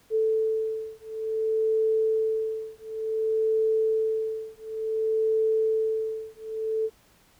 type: beating tone pair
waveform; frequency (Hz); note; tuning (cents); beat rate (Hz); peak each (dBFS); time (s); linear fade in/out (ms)
sine; 440 / 440.56; A4 / A4; 0 / +2; 0.56; -26; 0.1-6.9; 50
effects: pink hiss -60 dBFS RMS until 7.39 s